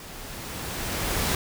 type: noise with level ramp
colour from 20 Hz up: pink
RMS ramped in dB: -42 to -24 dBFS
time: 0-1.35 s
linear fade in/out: 2 ms
effects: none